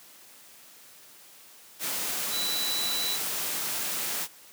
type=tone in noise; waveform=sine; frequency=3960 Hz; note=B7; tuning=4 cents sharp; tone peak=-29 dBFS; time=2.3-3.19 s; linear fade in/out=50 ms; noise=white; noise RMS=-31 dBFS; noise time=1.79-4.28 s; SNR=-1 dB; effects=white hiss -52 dBFS RMS until 4.52 s + high-pass 150 Hz 12 dB/octave